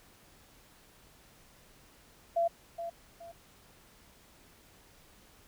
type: tone with echo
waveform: sine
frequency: 678 Hz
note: E5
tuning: 49 cents sharp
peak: -25 dBFS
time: 2.36-2.48 s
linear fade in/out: 10 ms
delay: 420 ms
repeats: 2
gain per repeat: -10 dB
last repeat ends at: 3.32 s
effects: pink hiss -60 dBFS RMS until 5.47 s